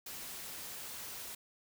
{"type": "noise", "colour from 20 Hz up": "white", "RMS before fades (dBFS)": -45, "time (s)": [0.06, 1.35], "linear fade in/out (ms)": 5, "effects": []}